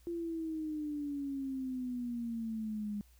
sine exponential sweep, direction down, 344.3 to 204.5 Hz, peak -35 dBFS, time 0.07-3.01 s, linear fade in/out 0 ms, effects added 60 Hz sine -60 dBFS peak until 3.19 s + white hiss -69 dBFS RMS until 3.19 s

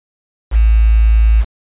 sine tone with quantisation, 55 Hz, A1, in tune, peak -6 dBFS, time 0.51-1.45 s, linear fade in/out 50 ms, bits 5, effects resampled to 8000 Hz

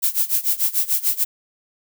violet noise with tremolo, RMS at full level -17 dBFS, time 0.02-1.25 s, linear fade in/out 20 ms, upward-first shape sine, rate 6.8 Hz, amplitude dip 90%, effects none

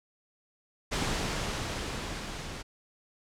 pink noise with level ramp, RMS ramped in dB -29 to -40 dBFS, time 0.91-2.63 s, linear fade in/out 20 ms, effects low-pass 7000 Hz 12 dB/octave

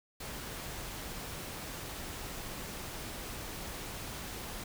pink noise, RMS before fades -42 dBFS, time 0.2-4.64 s, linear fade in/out 5 ms, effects none

